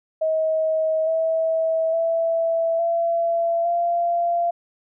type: tone with pitch steps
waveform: sine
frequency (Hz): 635 / 648 / 661.2 / 674.7 / 688.5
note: D#5 / E5 / E5 / E5 / F5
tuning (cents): +35 / -30 / +5 / +40 / -25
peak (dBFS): -18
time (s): 0.21-4.51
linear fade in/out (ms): 10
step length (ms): 860
effects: none